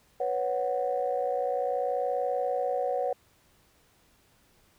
sine chord, B suspended second, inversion none, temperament equal, 493.9 / 554.4 / 740 Hz, B4 / C#5 / F#5, 0 / 0 / 0 cents, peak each -30 dBFS, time 0.2-3.13 s, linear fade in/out 5 ms, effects tanh soft clip ceiling -17 dBFS + pink hiss -64 dBFS RMS until 4.78 s

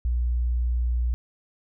sine tone, 60.2 Hz, B1, 44 cents flat, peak -21 dBFS, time 0.05-1.14 s, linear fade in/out 0 ms, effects none

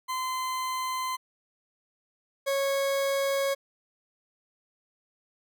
40% pulse tone pair in turn, 1030 / 550.7 Hz, C6 / C#5, -28 / -11 cents, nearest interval major seventh, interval 1083 cents, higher first, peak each -28 / -24 dBFS, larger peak second, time 0.08-1.17 / 2.46-3.55 s, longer neither, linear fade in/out 20 ms, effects none

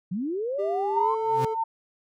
sine linear sweep, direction up, 164.81 to 1068 Hz, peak -26 dBFS, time 0.11-1.15 s, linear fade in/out 10 ms
triangle tone with pitch glide, 396.8 to 440.3 Hz, G4 to A4, +21 to +1 cents, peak -25 dBFS, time 0.58-1.55 s, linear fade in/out 20 ms, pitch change +180 cents, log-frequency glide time 0.96-1.1 s
sine tone with tremolo, 904 Hz, A5, 47 cents sharp, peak -21 dBFS, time 0.96-1.64 s, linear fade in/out 10 ms, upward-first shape sine, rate 3.2 Hz, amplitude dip 65%
40% pulse tone with exponential growth, 130 Hz, C3, 11 cents flat, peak -23 dBFS, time 1.22-1.45 s, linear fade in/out 2 ms, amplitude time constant 48 ms
effects none

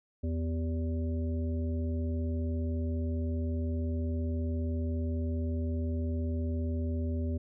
harmonic tone with a mistuned harmonic, 82.5 Hz, E2, 2 cents sharp, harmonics 1 / 3 / 5 / 7, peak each -30 / -36 / -43 / -45 dBFS, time 0.23-7.38 s, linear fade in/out 10 ms, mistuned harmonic 5, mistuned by -84 cents, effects none

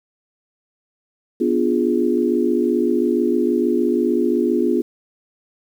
sine chord, B diminished seventh, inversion none, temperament equal, 246.9 / 293.7 / 349.2 / 415.3 Hz, B3 / D4 / F4 / Ab4, 0 / 0 / 0 / 0 cents, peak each -20 / -23 / -19 / -22 dBFS, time 1.4-4.82 s, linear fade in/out 10 ms, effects 8-bit

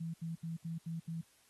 sine tone bursts, 164.81 Hz, E3, in tune, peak -37 dBFS, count 6, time 0-1.215 s, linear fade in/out 10 ms, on 140 ms, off 75 ms, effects white hiss -68 dBFS RMS until 1.49 s + AAC 32 kbps

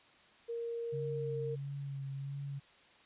sine tone with pitch glide, 466.2 to 459.3 Hz, A#4 to A#4, 0 to -26 cents, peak -36 dBFS, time 0.48-1.56 s, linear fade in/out 20 ms, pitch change -26 cents, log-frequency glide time 0.97-1.36 s
sine tone with vibrato, 138.59 Hz, C#3, in tune, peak -38 dBFS, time 0.92-2.6 s, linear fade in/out 20 ms, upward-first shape sine, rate 1.5 Hz, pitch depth 26 cents each way
effects white hiss -62 dBFS RMS until 3.05 s + resampled to 8000 Hz

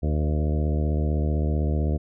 harmonic tone with a mistuned harmonic, 75.7 Hz, D#2, 47 cents flat, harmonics 1 / 2 / 3 / 4 / 5 / 6 / 7 / 8 / 9, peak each -22 / -28 / -32 / -34 / -36 / -38 / -39 / -40 / -41 dBFS, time 0.02-1.98 s, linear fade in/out 20 ms, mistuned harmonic 7, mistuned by -21 cents, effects none

